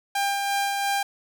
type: tone with tremolo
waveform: sawtooth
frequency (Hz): 798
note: G5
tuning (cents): +31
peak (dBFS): -18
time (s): 0.15-1.03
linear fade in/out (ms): 5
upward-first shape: sine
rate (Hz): 2.9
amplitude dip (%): 30
effects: none